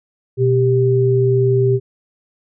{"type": "tone pair together", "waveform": "sine", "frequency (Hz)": [123.79, 393], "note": ["B2", "G4"], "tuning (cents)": [4, 4], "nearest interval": "octave + minor sixth", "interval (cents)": 2000, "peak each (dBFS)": -14, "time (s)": [0.37, 1.8], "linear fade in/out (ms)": 50, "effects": []}